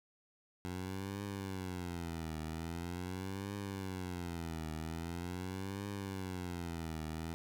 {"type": "tone with vibrato", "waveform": "15% pulse", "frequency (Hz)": 89, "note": "F2", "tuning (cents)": 33, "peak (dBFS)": -33, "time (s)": [0.65, 7.34], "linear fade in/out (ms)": 0, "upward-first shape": "triangle", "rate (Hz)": 0.43, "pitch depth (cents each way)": 230, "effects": []}